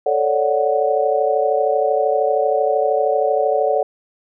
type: chord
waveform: sine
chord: D major seventh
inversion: second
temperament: equal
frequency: 440 / 554.4 / 587.3 / 740 Hz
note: A4 / C#5 / D5 / F#5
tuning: 0 / 0 / 0 / 0 cents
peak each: -20 dBFS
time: 0.06-3.83 s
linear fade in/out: 5 ms
effects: none